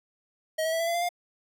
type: tone with pitch steps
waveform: square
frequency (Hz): 633 / 644.4 / 656.1 / 667.9 / 680 / 692.3 / 704.8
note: D#5 / E5 / E5 / E5 / F5 / F5 / F5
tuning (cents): +30 / -39 / -8 / +23 / -46 / -15 / +16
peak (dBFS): -26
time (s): 0.58-1.091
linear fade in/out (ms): 10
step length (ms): 73
effects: none